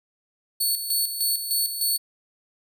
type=tone with tremolo; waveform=10% pulse; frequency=4435 Hz; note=C#8; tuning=in tune; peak=-14 dBFS; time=0.6-1.98 s; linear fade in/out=10 ms; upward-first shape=square; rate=3.3 Hz; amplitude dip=60%; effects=none